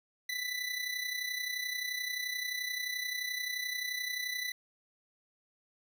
25% pulse tone with amplitude modulation, 1988 Hz, B6, 11 cents sharp, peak -28 dBFS, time 0.29-4.52 s, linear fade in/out 5 ms, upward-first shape sine, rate 31.5 Hz, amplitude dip 60%, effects none

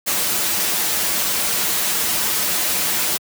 white noise with comb filter, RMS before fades -20 dBFS, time 0.06-3.18 s, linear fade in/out 20 ms, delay 7.5 ms, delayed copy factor -0.65, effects high-pass 100 Hz 12 dB/octave

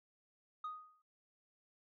sine tone with exponential decay, 1244.5 Hz, D#6, in tune, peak -36 dBFS, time 0.64-1.02 s, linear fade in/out 5 ms, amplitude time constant 81 ms, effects noise-tail reverb RT60 0.3 s tail -20 dB re dry + tanh soft clip ceiling -38 dBFS

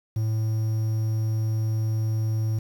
triangle tone with quantisation, 110 Hz, A2, in tune, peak -20 dBFS, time 0.16-2.59 s, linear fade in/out 5 ms, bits 8, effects none

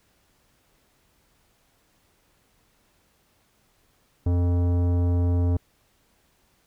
sine tone with tanh clipping, 87.8 Hz, F2, 10 cents sharp, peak -21 dBFS, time 4.26-5.57 s, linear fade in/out 5 ms, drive 15 dB, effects pink hiss -65 dBFS RMS until 6.66 s

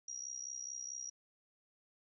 sine tone with amplitude modulation, 5720 Hz, F8, 41 cents sharp, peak -38 dBFS, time 0.08-1.1 s, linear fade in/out 5 ms, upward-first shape sine, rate 64.6 Hz, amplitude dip 85%, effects none

